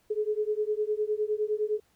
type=beating tone pair; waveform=sine; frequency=420 / 429.8 Hz; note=G#4 / A4; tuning=+19 / -41 cents; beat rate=9.8 Hz; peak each=-29 dBFS; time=0.1-1.8 s; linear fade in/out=10 ms; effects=pink hiss -68 dBFS RMS until 1.95 s